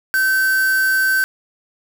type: tone with quantisation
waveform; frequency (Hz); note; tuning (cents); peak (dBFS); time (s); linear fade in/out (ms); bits
triangle; 1542; G6; -29; -12; 0.14-1.24; 0; 4
effects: none